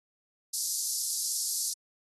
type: high-pass noise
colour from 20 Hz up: pink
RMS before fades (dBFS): -31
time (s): 0.53-1.74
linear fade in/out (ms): 10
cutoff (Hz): 4700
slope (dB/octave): 48
effects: AAC 32 kbps